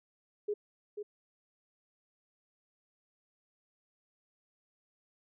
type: tone with echo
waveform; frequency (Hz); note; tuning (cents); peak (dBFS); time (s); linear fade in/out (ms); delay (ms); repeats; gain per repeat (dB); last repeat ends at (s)
sine; 415.3; G#4; 0; -30; 0.48-0.54; 10; 490; 1; -7; 1.03
effects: none